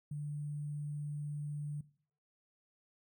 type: tone with sample-and-hold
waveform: sine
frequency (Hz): 147.3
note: D3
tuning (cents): +6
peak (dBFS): -37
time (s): 0.11-1.81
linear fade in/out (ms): 5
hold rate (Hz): 8820
effects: noise-tail reverb RT60 0.5 s tail -19 dB re dry